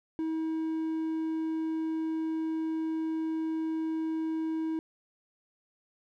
triangle tone, 320 Hz, D#4, 49 cents sharp, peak -27 dBFS, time 0.19-4.79 s, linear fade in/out 0 ms, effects none

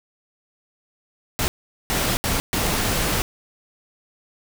pink noise bursts at uneven times, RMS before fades -22 dBFS, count 4, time 1.39-1.48 / 1.9-2.17 / 2.24-2.4 / 2.53-3.22 s, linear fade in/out 0 ms, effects none

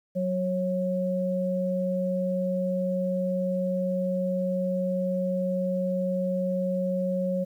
sine tone pair together, 185 / 546.9 Hz, F#3 / C#5, 0 / -23 cents, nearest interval octave + perfect fifth, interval 1877 cents, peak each -27 / -27 dBFS, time 0.15-7.45 s, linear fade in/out 20 ms, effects 10-bit

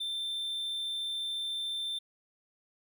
triangle tone, 3563 Hz, A7, 21 cents sharp, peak -31 dBFS, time 0-1.99 s, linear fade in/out 10 ms, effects none

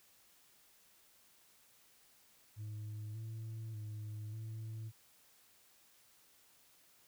sine tone with pitch steps, 106.4 / 111.4 / 106.5 / 110.6 Hz, G#2 / A2 / G#2 / A2, +42 / +22 / +44 / +9 cents, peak -39 dBFS, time 2.56-4.92 s, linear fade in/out 50 ms, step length 590 ms, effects tanh soft clip ceiling -41 dBFS + white hiss -67 dBFS RMS until 7.07 s

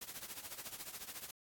white noise with tremolo, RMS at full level -44 dBFS, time 0.01-1.31 s, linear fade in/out 5 ms, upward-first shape triangle, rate 14 Hz, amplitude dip 85%, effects AAC 64 kbps

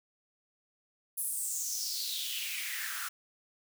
white noise with high-pass filter sweep, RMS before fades -36 dBFS, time 1.17-3.09 s, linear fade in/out 10 ms, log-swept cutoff 11000 to 1300 Hz, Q 4.9, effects none

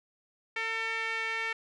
sawtooth tone with band-pass filter, 449.7 Hz, A4, 38 cents sharp, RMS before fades -33 dBFS, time 0.56-1.53 s, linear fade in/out 5 ms, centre 2100 Hz, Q 3.5, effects resampled to 22050 Hz

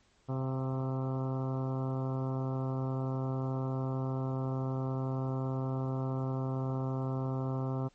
harmonic tone with a mistuned harmonic, 131.5 Hz, C3, 9 cents sharp, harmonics 1 / 2 / 3 / 4 / 5 / 6 / 7 / 8 / 9 / 10, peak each -32 / -38 / -42 / -44 / -46 / -48 / -49 / -50 / -51 / -52 dBFS, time 0.28-7.89 s, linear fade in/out 20 ms, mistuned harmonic 5, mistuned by +25 cents, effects pink hiss -68 dBFS RMS until 7.94 s + MP3 32 kbps

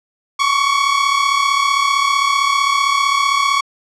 sawtooth tone pair together, 1100 / 1135.5 Hz, C#6 / C#6, -14 / +41 cents, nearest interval minor second, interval 55 cents, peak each -12 dBFS, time 0.39-3.61 s, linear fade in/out 10 ms, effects low-pass 6000 Hz 12 dB/octave

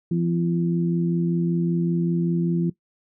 harmonic tone, 85.2 Hz, F2, 42 cents flat, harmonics 2 / 3 / 4, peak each -20 / -32 / -27 dBFS, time 0.11-2.7 s, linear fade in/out 5 ms, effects noise-tail reverb RT60 0.1 s tail -18 dB re dry

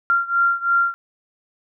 sine beating tone pair, 1382 / 1385 Hz, F6 / F6, -19 / -15 cents, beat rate 3 Hz, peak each -18 / -20 dBFS, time 0.1-0.94 s, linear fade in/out 0 ms, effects none

